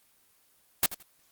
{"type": "noise with echo", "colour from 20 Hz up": "white", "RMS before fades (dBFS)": -22, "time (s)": [0.83, 0.86], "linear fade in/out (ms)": 2, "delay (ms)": 84, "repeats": 2, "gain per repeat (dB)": -14, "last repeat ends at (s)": 1.028, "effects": ["white hiss -65 dBFS RMS until 1.31 s", "Opus 24 kbps"]}